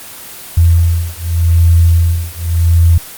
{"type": "beating tone pair", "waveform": "sine", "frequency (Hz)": [83.7, 84.55], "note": ["E2", "E2"], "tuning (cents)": [27, 44], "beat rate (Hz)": 0.85, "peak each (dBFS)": -10, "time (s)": [0.57, 2.98], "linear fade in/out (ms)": 5, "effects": ["white hiss -30 dBFS RMS until 3.17 s", "Opus 24 kbps"]}